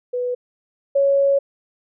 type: tone pair in turn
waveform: sine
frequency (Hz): 493.9 / 555.5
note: B4 / C#5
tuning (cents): 0 / +4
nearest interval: major second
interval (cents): 204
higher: second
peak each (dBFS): -20 / -13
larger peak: second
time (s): 0.13-0.35 / 0.95-1.39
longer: second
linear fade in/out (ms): 10
effects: none